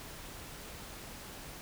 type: silence
effects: pink hiss -47 dBFS RMS until 1.61 s